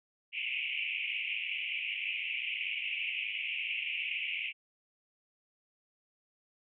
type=band-pass noise; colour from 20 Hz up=white; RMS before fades=-36 dBFS; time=0.32-4.53 s; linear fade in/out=50 ms; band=2200 to 2900 Hz; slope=96 dB/octave; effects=none